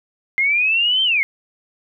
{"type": "linear two-way sweep", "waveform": "sine", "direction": "up then down", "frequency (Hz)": [2093, 3149, 2093], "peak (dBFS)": -14, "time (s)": [0.38, 1.23], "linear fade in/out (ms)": 0, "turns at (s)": 1.03, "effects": []}